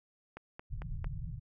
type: click train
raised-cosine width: 0.5 ms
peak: -29 dBFS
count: 4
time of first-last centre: 0.37-1.044 s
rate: 4.45 Hz
type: low-pass noise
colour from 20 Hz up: pink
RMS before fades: -39 dBFS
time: 0.7-1.4 s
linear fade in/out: 20 ms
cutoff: 170 Hz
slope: 96 dB/octave
effects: none